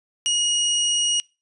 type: tone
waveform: 25% pulse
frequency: 2886 Hz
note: F#7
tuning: 44 cents flat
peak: -15 dBFS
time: 0.26-1.2 s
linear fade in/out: 0 ms
effects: noise-tail reverb RT60 0.3 s tail -25 dB re dry + resampled to 24000 Hz